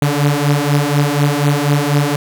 sawtooth beating tone pair, 142.8 / 146.9 Hz, D3 / D3, -48 / +1 cents, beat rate 4.1 Hz, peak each -11 dBFS, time 0.02-2.16 s, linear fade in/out 2 ms, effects none

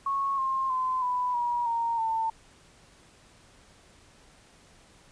sine tone with pitch steps, 1100 / 1063.1 / 1027.5 / 993.1 / 959.8 / 927.7 / 896.6 Hz, C#6 / C6 / C6 / B5 / B5 / A#5 / A5, -14 / +27 / -32 / +9 / -50 / -9 / +32 cents, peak -25 dBFS, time 0.06-2.3 s, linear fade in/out 5 ms, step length 320 ms, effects pink hiss -57 dBFS RMS until 5.11 s + resampled to 22050 Hz

